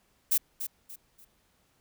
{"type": "noise with echo", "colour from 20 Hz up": "violet", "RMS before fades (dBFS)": -24, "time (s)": [0.31, 0.38], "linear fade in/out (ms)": 10, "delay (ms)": 290, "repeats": 3, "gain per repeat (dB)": -10, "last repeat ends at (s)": 1.25, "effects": ["pink hiss -69 dBFS RMS until 1.8 s"]}